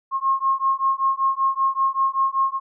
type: beating tone pair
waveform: sine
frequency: 1074 / 1079.2 Hz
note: C6 / C#6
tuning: +45 / -47 cents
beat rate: 5.2 Hz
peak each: -21 dBFS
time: 0.11-2.6 s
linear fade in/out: 50 ms
effects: none